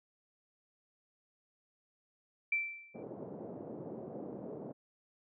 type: tone with exponential decay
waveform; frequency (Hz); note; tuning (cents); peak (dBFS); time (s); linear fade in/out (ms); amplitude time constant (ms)
sine; 2338; D7; -8; -27; 2.52-3.03; 5; 110
type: band-pass noise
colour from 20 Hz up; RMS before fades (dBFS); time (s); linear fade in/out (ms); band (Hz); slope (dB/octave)
white; -45; 2.94-4.73; 20; 140 to 560; 24
effects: none